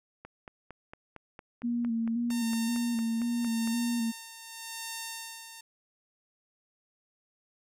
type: click train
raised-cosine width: 0.5 ms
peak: -29 dBFS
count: 16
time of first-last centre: 0.25-3.675 s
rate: 4.38 Hz
type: tone with vibrato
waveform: sine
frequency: 233.1 Hz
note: A#3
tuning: in tune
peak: -27 dBFS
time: 1.63-4.12 s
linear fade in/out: 20 ms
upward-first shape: square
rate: 1.9 Hz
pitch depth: 36 cents each way
type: tone with tremolo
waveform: 5% pulse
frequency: 910 Hz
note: A#5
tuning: 42 cents flat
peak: -24 dBFS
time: 2.3-5.61 s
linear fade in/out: 5 ms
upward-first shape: sine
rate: 0.85 Hz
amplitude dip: 65%
effects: none